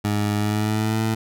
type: tone with pitch glide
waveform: 20% pulse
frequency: 104 to 110.82 Hz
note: G#2 to A2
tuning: +3 to +13 cents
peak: -15 dBFS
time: 0.04-1.15 s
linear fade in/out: 10 ms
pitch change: +110 cents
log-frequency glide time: 0.36-1.01 s
effects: none